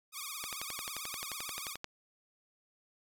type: tone with vibrato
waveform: 5% pulse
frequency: 1173 Hz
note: D6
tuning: 2 cents flat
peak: -28 dBFS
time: 0.12-1.77 s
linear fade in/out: 50 ms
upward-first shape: triangle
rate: 18 Hz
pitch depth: 160 cents each way
type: click train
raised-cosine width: 0.2 ms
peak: -21 dBFS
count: 17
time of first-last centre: 0.44-1.844 s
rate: 11.4 Hz
effects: none